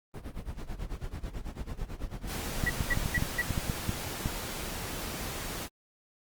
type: noise with tremolo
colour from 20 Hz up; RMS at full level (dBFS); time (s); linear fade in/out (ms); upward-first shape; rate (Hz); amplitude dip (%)
brown; -34; 0.14-3.08; 0; sine; 9.1; 85
type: noise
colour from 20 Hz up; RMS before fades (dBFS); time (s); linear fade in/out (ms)
pink; -37; 2.26-5.69; 50
type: clicks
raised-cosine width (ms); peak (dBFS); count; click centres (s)
5; -17; 11; 2.638 / 2.807 / 2.974 / 3.059 / 3.179 / 3.224 / 3.507 / 3.578 / 3.698 / 3.893 / 4.259
type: tone bursts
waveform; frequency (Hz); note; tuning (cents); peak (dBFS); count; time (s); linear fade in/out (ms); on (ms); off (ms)
sine; 1940; B6; -31; -25; 4; 2.66-3.42; 10; 40; 200
effects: Opus 32 kbps